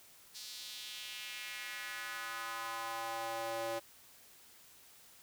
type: tone with high-pass filter sweep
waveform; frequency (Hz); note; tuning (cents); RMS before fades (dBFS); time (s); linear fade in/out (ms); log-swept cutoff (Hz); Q
square; 114; A#2; -38; -42; 0.34-3.8; 20; 4700 to 520; 2.2
effects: white hiss -60 dBFS RMS until 5.22 s